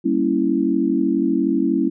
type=chord; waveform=sine; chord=G diminished seventh; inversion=none; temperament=equal; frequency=196 / 233.1 / 277.2 / 329.6 Hz; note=G3 / Bb3 / Db4 / Fb4; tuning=0 / 0 / 0 / 0 cents; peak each=-24 / -23 / -20 / -20 dBFS; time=0.04-1.9 s; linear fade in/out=20 ms; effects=none